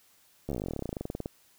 slowing click train, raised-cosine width 2 ms, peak -20 dBFS, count 27, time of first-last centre 0.49-1.259 s, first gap 13 ms, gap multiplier 1.06, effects white hiss -63 dBFS RMS until 1.58 s

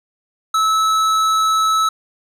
sine tone with tanh clipping, 1302 Hz, E6, 22 cents flat, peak -15 dBFS, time 0.54-1.89 s, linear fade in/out 5 ms, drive 15 dB, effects none

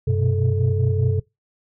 sine tone cluster, 95.7 / 121.8 / 126.9 / 435.5 Hz, G2 / B2 / B2 / A4, -41 / -24 / +47 / -18 cents, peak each -19 / -24 / -21 / -26 dBFS, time 0.07-1.2 s, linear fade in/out 10 ms, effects noise-tail reverb RT60 0.2 s tail -22 dB re dry + tanh soft clip ceiling -8 dBFS

